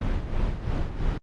brown noise with tremolo, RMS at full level -24 dBFS, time 0.01-1.18 s, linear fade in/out 5 ms, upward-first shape sine, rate 3 Hz, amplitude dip 60%, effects low-pass 4000 Hz 12 dB/octave + Opus 24 kbps

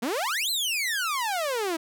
sawtooth exponential two-way sweep, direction up then down, 215 to 4238 to 313.3 Hz, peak -22 dBFS, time 0.02-1.77 s, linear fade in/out 10 ms, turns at 0.5 s, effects none

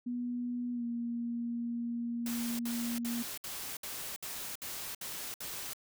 sine tone with pitch glide, 243.6 to 236 Hz, B3 to A#3, -24 to +22 cents, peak -33 dBFS, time 0.06-3.23 s, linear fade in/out 10 ms, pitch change -54 cents, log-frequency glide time 0.73-0.84 s
white noise bursts, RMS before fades -41 dBFS, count 9, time 2.26-5.734 s, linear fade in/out 2 ms, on 330 ms, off 63 ms
effects none

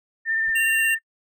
sine tone with vibrato, 1800 Hz, A6, 39 cents sharp, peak -20 dBFS, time 0.25-0.99 s, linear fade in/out 50 ms, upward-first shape sine, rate 17 Hz, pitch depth 19 cents each way
brown noise with exponential growth, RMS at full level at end -37 dBFS, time 0.42-0.5 s, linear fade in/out 5 ms, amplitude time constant 16 ms
square tone, 2766 Hz, F7, 17 cents flat, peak -22 dBFS, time 0.55-0.95 s, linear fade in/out 10 ms
effects noise-tail reverb RT60 0.1 s tail -26 dB re dry

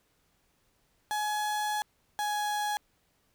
35% pulse tone pair in turn, 843 / 834.8 Hz, G#5 / G#5, +26 / +9 cents, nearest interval unison, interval 17 cents, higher first, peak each -27 dBFS, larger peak neither, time 1.11-1.82 / 2.19-2.77 s, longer first, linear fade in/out 0 ms, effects pink hiss -71 dBFS RMS until 3.34 s

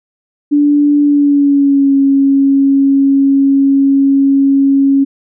sine tone with pitch glide, 291 to 275 Hz, D4 to C#4, -16 to -14 cents, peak -6 dBFS, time 0.51-5.05 s, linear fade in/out 20 ms, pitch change -98 cents, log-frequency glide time 1.01-1.95 s, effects none

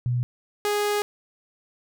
sine / sawtooth tone pair in turn, 122.7 / 414.1 Hz, B2 / G#4, -11 / -5 cents, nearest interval octave + major sixth, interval 2106 cents, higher second, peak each -21 / -18 dBFS, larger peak second, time 0.06-0.23 / 0.65-1.02 s, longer second, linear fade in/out 0 ms, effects none

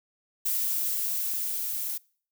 violet noise with level ramp, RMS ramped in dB -27 to -32 dBFS, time 0.45-1.98 s, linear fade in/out 10 ms, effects noise-tail reverb RT60 0.5 s tail -25 dB re dry

